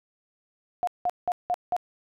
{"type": "tone bursts", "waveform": "sine", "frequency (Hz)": 715, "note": "F5", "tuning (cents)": 41, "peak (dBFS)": -22, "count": 5, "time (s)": [0.83, 1.765], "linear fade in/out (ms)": 0, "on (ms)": 43, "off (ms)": 180, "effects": []}